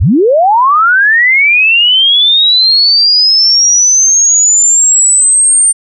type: linear sweep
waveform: sine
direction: up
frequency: 51.91 to 8870 Hz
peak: -4 dBFS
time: 0-5.73 s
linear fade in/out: 20 ms
effects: none